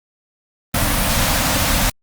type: band-stop noise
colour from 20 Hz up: pink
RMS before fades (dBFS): -17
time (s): 0.74-1.9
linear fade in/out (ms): 5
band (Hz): 310 to 490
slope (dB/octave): 96
effects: Opus 32 kbps